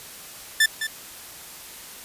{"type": "tone with echo", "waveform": "sawtooth", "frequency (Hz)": 1766, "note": "A6", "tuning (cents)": 6, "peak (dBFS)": -11, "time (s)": [0.6, 0.66], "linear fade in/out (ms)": 5, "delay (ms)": 210, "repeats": 1, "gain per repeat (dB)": -10, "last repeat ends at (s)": 0.87, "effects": ["white hiss -41 dBFS RMS until 2.04 s", "resampled to 32000 Hz"]}